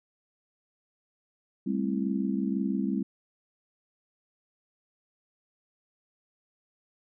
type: chord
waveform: sine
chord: A minor seventh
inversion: third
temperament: just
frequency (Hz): 198 / 220 / 264 / 330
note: G3 / A3 / C4 / E4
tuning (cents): +18 / 0 / +16 / +2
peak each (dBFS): -29 / -34 / -31 / -35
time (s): 1.66-3.03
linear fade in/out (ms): 10
effects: none